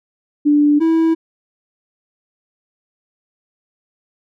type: tone pair in turn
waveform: sine / triangle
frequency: 293.7 / 325.7 Hz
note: D4 / E4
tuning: 0 / -21 cents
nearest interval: major second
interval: 179 cents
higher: second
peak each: -9 dBFS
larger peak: neither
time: 0.45-0.8 / 0.8-1.15 s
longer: neither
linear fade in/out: 20 ms
effects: none